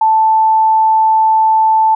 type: tone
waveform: sine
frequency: 880 Hz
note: A5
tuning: in tune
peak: -7 dBFS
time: 0.01-1.95 s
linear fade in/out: 5 ms
effects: none